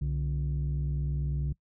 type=tone pair together; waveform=sine; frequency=64.51 / 144.7 Hz; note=C2 / D3; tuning=-24 / -25 cents; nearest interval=octave + major second; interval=1399 cents; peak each=-28 dBFS; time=0.01-1.53 s; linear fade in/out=10 ms; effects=noise-tail reverb RT60 0.1 s tail -23 dB re dry + tanh soft clip ceiling -24 dBFS